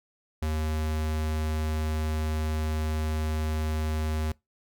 square tone, 77.78 Hz, D#2, in tune, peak -27 dBFS, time 0.42-4.32 s, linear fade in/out 5 ms, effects noise-tail reverb RT60 0.2 s tail -23 dB re dry

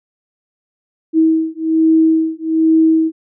sine beating tone pair, 320.4 / 321.6 Hz, E4 / E4, -49 / -43 cents, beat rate 1.2 Hz, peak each -13 dBFS, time 1.13-3.12 s, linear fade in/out 50 ms, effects none

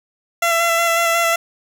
15% pulse tone with vibrato, 674 Hz, E5, 38 cents sharp, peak -8 dBFS, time 0.42-1.36 s, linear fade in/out 5 ms, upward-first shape square, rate 5.5 Hz, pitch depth 15 cents each way, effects none

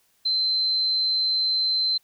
sine tone, 4090 Hz, C8, 40 cents flat, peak -20 dBFS, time 0.25-1.98 s, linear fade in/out 10 ms, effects white hiss -65 dBFS RMS until 2.03 s

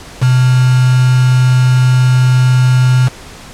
sine tone with quantisation, 127 Hz, B2, 49 cents sharp, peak -6 dBFS, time 0.21-3.09 s, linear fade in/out 20 ms, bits 3, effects pink hiss -33 dBFS RMS until 3.53 s + low-pass 9000 Hz 12 dB/octave

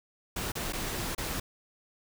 pink noise with dropouts, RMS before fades -34 dBFS, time 0.36-1.4 s, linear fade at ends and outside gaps 5 ms, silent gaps 0.52-0.553 / 0.725-0.732 / 1.15-1.179 s, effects none

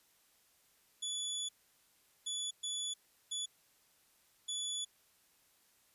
25% pulse tone bursts at uneven times, 3435 Hz, A7, 42 cents flat, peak -33 dBFS, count 5, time 1.02-1.49 / 2.26-2.51 / 2.63-2.94 / 3.31-3.46 / 4.48-4.85 s, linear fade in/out 10 ms, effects white hiss -70 dBFS RMS until 5.94 s + resampled to 32000 Hz

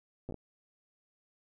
slowing click train, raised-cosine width 2 ms, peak -28 dBFS, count 5, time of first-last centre 0.29-0.343 s, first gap 8 ms, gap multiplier 1.35, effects none

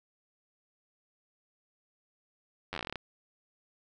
slowing click train, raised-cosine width 0.3 ms, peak -20 dBFS, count 13, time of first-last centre 2.73-2.957 s, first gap 10 ms, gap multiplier 1.11, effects none

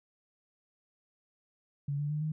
sine tone with pitch steps, 142.2 / 146.37 / 150.66 / 155.07 Hz, C#3 / D3 / D3 / D#3, +45 / -5 / +45 / -6 cents, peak -30 dBFS, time 1.88-2.32 s, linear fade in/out 5 ms, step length 110 ms, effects none

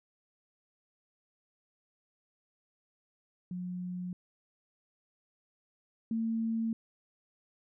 sine tone pair in turn, 180 / 225.8 Hz, F#3 / A3, -47 / +45 cents, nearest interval major third, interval 392 cents, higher second, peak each -35 / -29 dBFS, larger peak second, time 3.51-4.13 / 6.11-6.73 s, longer neither, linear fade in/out 2 ms, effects none

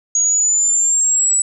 sine exponential sweep, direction up, 6680 to 7902 Hz, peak -12 dBFS, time 0.15-1.42 s, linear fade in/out 2 ms, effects none

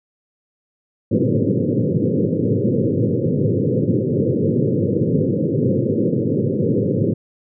pink band-pass noise, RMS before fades -18 dBFS, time 1.11-7.14 s, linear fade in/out 10 ms, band 100 to 530 Hz, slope 96 dB/octave, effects none

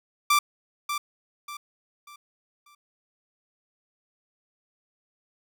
sawtooth tone with echo, 1174.7 Hz, D6, in tune, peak -14 dBFS, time 0.3-0.39 s, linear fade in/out 5 ms, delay 590 ms, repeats 4, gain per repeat -9 dB, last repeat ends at 2.75 s, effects none

